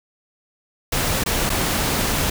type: noise with dropouts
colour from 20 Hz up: pink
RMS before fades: -21 dBFS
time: 0.92-2.3 s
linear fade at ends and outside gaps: 5 ms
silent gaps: 1.238-1.26 / 1.495-1.5 s
effects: none